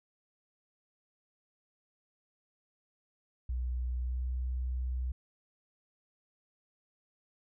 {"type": "tone with pitch glide", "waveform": "sine", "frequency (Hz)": [61.74, 62.89], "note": ["B1", "B1"], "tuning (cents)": [0, 32], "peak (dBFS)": -31, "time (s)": [3.49, 5.12], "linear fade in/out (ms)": 5, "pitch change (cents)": 32, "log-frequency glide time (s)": [3.99, 4.24], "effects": []}